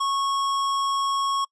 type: tone with tanh clipping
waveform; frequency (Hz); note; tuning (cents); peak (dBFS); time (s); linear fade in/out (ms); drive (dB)
sine; 1100; C#6; -14; -24; 0-1.45; 10; 18
effects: noise-tail reverb RT60 0.1 s tail -26 dB re dry + resampled to 22050 Hz